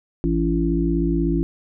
harmonic tone, 56.3 Hz, A1, 40 cents sharp, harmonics 1 / 3 / 5 / 6, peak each -23 / -23 / -23 / -23 dBFS, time 0.24-1.43 s, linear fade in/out 0 ms, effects none

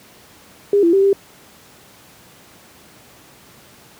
sine tone with pitch steps, 404.7 / 338 / 390 / 395.1 Hz, G#4 / E4 / G4 / G4, -45 / +43 / -9 / +14 cents, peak -10 dBFS, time 0.73-1.13 s, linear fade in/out 2 ms, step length 100 ms, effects pink hiss -46 dBFS RMS until 3.99 s + high-pass 100 Hz 12 dB/octave

